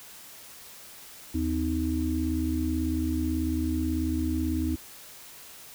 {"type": "tone cluster", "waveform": "sine", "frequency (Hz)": [78.5, 255.5, 313.7], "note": ["D#2", "C4", "D#4"], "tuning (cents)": [16, -41, 14], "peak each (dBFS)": [-29, -30, -29], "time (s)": [1.34, 4.76], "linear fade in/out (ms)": 10, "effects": ["white hiss -47 dBFS RMS until 5.74 s"]}